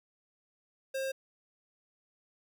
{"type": "tone", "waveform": "square", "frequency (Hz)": 534, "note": "C5", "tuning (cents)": 35, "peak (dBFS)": -33, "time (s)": [0.94, 1.12], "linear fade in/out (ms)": 10, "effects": []}